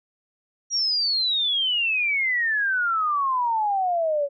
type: exponential sweep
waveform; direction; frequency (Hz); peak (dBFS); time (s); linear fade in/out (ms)
sine; down; 5750 to 554.4; -20; 0.7-4.29; 50
effects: none